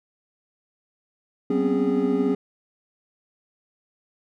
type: tone cluster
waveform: triangle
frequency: 189.1 / 242.7 / 255.4 / 273.8 / 411.8 Hz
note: F#3 / B3 / C4 / C#4 / G#4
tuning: +38 / -30 / -42 / -21 / -15 cents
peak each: -26 / -28 / -23 / -23 / -22 dBFS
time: 1.5-2.35 s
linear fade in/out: 5 ms
effects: none